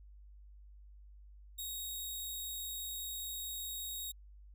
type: tone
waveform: 10% pulse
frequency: 3771 Hz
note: A#7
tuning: 19 cents sharp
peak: -32 dBFS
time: 1.58-4.12 s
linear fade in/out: 10 ms
effects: added 50 Hz sine -53 dBFS peak until 4.54 s